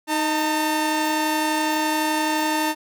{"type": "tone pair together", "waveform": "sawtooth", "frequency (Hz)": [311.1, 901.5], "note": ["D#4", "A5"], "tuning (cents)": [0, 42], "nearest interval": "octave + tritone", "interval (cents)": 1842, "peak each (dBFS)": -19, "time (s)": [0.07, 2.75], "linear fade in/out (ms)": 50, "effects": []}